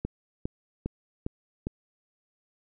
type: click train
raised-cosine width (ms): 3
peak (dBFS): -17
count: 5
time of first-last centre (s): 0.05-1.669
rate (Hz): 2.47
effects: none